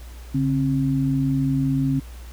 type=tone pair together; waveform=sine; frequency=141.49 / 267.1 Hz; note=C#3 / C4; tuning=+36 / +36 cents; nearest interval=major seventh; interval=1100 cents; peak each=-21 dBFS; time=0.34-2 s; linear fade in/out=10 ms; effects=added 60 Hz sine -36 dBFS peak until 2.32 s + pink hiss -48 dBFS RMS until 2.32 s